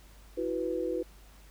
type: chord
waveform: sine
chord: E suspended second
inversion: none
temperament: just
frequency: 329.6 / 370.8 / 494.4 Hz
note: E4 / F#4 / B4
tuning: 0 / +4 / +2 cents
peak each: -34 / -34 / -33 dBFS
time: 0.37-1.03 s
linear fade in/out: 10 ms
effects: added 50 Hz sine -52 dBFS peak until 1.5 s + pink hiss -59 dBFS RMS until 1.5 s